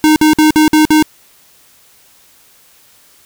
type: tone bursts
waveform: square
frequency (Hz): 308.5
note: D#4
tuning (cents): -15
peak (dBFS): -6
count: 6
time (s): 0.04-1.025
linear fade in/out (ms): 0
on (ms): 120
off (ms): 53
effects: white hiss -47 dBFS RMS until 3.25 s